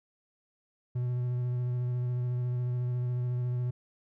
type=tone with vibrato; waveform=triangle; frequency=123.47 Hz; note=B2; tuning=in tune; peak=-26 dBFS; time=0.95-3.71 s; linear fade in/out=10 ms; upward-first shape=square; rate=14 Hz; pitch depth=12 cents each way; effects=none